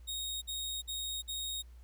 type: tone bursts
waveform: sawtooth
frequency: 3741 Hz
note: A#7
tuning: 5 cents sharp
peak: -33 dBFS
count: 4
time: 0.07-1.626 s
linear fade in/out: 20 ms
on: 350 ms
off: 52 ms
effects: added 60 Hz sine -50 dBFS peak until 1.83 s + pink hiss -70 dBFS RMS until 1.83 s